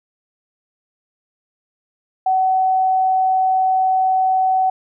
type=tone; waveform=sine; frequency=754 Hz; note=F#5; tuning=32 cents sharp; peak=-13 dBFS; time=2.26-4.7 s; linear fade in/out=5 ms; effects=none